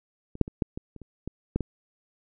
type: clicks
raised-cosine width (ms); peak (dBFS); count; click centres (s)
3; -27 / -6 / -23 / -11 / -21 / -30 / -30 / -20 / -12 / -16; 10; 0.354 / 0.413 / 0.479 / 0.622 / 0.775 / 0.963 / 1.017 / 1.276 / 1.56 / 1.607
effects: none